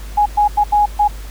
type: tone bursts at uneven times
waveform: sine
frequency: 831 Hz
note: G#5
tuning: 1 cent sharp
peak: -9 dBFS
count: 5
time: 0.17-0.26 / 0.37-0.48 / 0.57-0.64 / 0.72-0.86 / 0.99-1.08 s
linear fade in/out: 10 ms
effects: added 50 Hz sine -27 dBFS peak until 1.3 s + pink hiss -39 dBFS RMS until 1.3 s